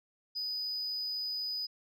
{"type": "tone", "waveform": "sine", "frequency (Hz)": 4978, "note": "D#8", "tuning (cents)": 0, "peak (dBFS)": -31, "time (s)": [0.35, 1.67], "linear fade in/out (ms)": 20, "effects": ["tanh soft clip ceiling -32 dBFS"]}